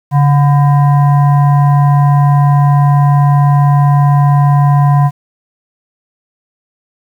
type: tone with frequency modulation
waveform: sine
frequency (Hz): 142.3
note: C#3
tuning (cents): +46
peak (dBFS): -5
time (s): 0.11-5.11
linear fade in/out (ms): 50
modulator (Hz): 866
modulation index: 0.5
effects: 7-bit